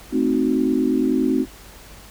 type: chord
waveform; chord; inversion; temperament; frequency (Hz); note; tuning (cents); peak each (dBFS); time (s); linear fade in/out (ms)
sine; A diminished seventh; none; equal; 220 / 261.6 / 311.1 / 370; A3 / C4 / Eb4 / Gb4; 0 / 0 / 0 / 0; -25 / -19 / -22 / -24; 0.11-1.46; 50
effects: added 49 Hz sine -45 dBFS peak until 2.1 s + pink hiss -44 dBFS RMS until 2.1 s